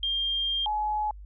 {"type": "tone pair in turn", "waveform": "sine", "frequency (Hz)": [3200, 847.6], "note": ["G7", "G#5"], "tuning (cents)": [35, 35], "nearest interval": "octave + major seventh", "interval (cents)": 2300, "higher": "first", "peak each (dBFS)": -25, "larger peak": "neither", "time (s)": [[0.03, 0.66], [0.66, 1.11]], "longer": "first", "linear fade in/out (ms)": 2, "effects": ["added 50 Hz sine -41 dBFS peak until 1.25 s"]}